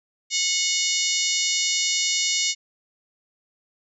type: harmonic tone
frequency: 730 Hz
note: F#5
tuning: 24 cents flat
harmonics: 3 / 4 / 5 / 6 / 7 / 8 / 9 / 10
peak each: -29 / -29 / -29 / -29 / -29 / -29 / -29 / -29 dBFS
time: 0.3-2.55 s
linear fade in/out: 50 ms
effects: none